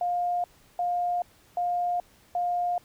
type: tone bursts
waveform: sine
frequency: 707 Hz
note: F5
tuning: 21 cents sharp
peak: -24 dBFS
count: 4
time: 0.01-2.78 s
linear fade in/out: 2 ms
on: 430 ms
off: 350 ms
effects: pink hiss -59 dBFS RMS until 2.84 s